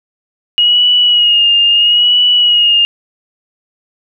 sine tone with vibrato, 2881 Hz, F#7, 47 cents flat, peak -6 dBFS, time 0.58-2.85 s, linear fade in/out 0 ms, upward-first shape sine, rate 0.75 Hz, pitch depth 42 cents each way, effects none

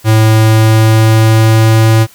square tone with pitch glide, 110 to 111.47 Hz, A2 to A2, 0 to +23 cents, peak -5 dBFS, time 0.04-2.07 s, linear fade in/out 50 ms, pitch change +23 cents, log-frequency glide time 0.24-1.92 s, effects white hiss -41 dBFS RMS until 2.14 s

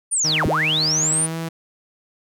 sine linear two-way sweep, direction down then up, 9640 to 35.19 to 9640 Hz, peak -17 dBFS, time 0.11-1.27 s, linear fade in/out 20 ms, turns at 0.46 s
sawtooth tone with pitch glide, 156 to 164.23 Hz, D#3 to E3, +5 to -6 cents, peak -21 dBFS, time 0.24-1.49 s, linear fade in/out 10 ms, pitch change +89 cents, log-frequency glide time 1.1-1.37 s
effects none

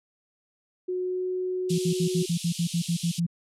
sine tone with pitch glide, 365.3 to 367.8 Hz, F#4 to F#4, -22 to -10 cents, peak -26 dBFS, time 0.88-2.26 s, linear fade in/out 10 ms, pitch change +12 cents, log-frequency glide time 1.01-1.24 s
pink band-pass noise, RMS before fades -38 dBFS, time 1.69-3.2 s, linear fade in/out 10 ms, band 2800 to 11000 Hz, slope 48 dB/octave
sine tone bursts, 170 Hz, F3, 46 cents flat, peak -22 dBFS, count 11, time 1.7-3.266 s, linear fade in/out 10 ms, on 86 ms, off 62 ms
effects none

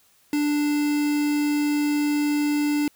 triangle tone with quantisation, 294.4 Hz, D4, 4 cents sharp, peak -18 dBFS, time 0.33-2.88 s, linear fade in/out 2 ms, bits 5, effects white hiss -60 dBFS RMS until 2.95 s

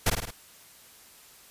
pink noise with echo, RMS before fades -22 dBFS, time 0.06-0.1 s, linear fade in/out 5 ms, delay 52 ms, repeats 4, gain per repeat -4 dB, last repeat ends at 0.308 s, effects white hiss -53 dBFS RMS until 1.5 s + resampled to 32000 Hz

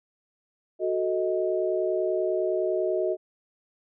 sine chord, D# diminished, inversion first, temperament equal with one note detuned, 370 / 440 / 628.8 Hz, F#4 / A4 / D#5, 0 / 0 / +18 cents, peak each -26 / -31 / -27 dBFS, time 0.79-3.17 s, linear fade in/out 50 ms, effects none

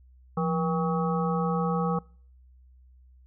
harmonic tone with a mistuned harmonic, 160 Hz, D#3, 49 cents sharp, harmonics 1 / 3 / 5 / 7 / 8, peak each -26 / -31 / -33 / -34 / -35 dBFS, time 0.37-1.99 s, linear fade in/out 5 ms, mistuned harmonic 1, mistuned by +140 cents, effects noise-tail reverb RT60 0.5 s tail -26 dB re dry + added 63 Hz sine -52 dBFS peak until 3.26 s

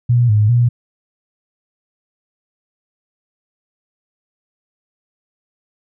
sine tone with pitch steps, 120.9 / 105.8 / 120.5 Hz, B2 / G#2 / B2, -36 / +33 / -42 cents, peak -9 dBFS, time 0.09-0.69 s, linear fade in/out 10 ms, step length 200 ms, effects none

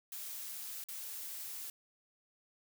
blue noise with dropouts, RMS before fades -44 dBFS, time 0.12-1.7 s, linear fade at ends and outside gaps 2 ms, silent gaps 0.84-0.886 s, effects none

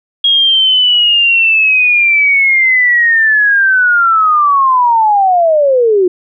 sine linear sweep, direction down, 3288 to 350 Hz, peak -6 dBFS, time 0.24-6.08 s, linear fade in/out 5 ms, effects none

